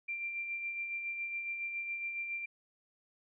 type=tone with tremolo; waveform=sine; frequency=2367 Hz; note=D7; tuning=13 cents sharp; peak=-34 dBFS; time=0.08-2.46 s; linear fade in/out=10 ms; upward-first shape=sine; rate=7.2 Hz; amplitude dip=40%; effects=none